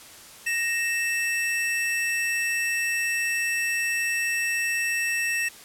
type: tone pair together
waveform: square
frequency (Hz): 1864.7 / 2646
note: A#6 / E7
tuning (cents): 0 / +6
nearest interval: tritone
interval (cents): 606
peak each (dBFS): -27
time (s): 0.46-5.49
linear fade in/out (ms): 10
effects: white hiss -46 dBFS RMS until 5.64 s + low-pass 12000 Hz 12 dB/octave